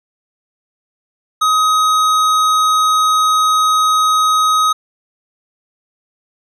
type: tone with hard clipping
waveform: sine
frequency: 1260 Hz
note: D#6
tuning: 21 cents sharp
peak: -12 dBFS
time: 1.41-4.73 s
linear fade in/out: 10 ms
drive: 13 dB
effects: none